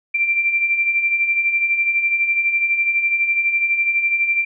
sine beating tone pair, 2349 / 2361 Hz, D7 / D7, 0 / +9 cents, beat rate 12 Hz, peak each -24 / -16 dBFS, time 0.14-4.45 s, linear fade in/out 10 ms, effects none

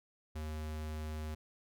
square tone, 77.3 Hz, D#2, 11 cents flat, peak -39 dBFS, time 0.35-1.35 s, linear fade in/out 10 ms, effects none

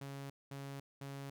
sawtooth tone bursts, 138.59 Hz, C#3, in tune, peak -40 dBFS, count 3, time 0.01-1.3 s, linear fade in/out 5 ms, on 290 ms, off 210 ms, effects none

